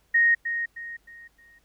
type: tone with echo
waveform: sine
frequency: 1864.7 Hz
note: A#6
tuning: in tune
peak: -16 dBFS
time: 0.14-0.35 s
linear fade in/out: 10 ms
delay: 310 ms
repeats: 4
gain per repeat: -9 dB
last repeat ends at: 1.59 s
effects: added 50 Hz sine -67 dBFS peak until 1.64 s + pink hiss -67 dBFS RMS until 1.64 s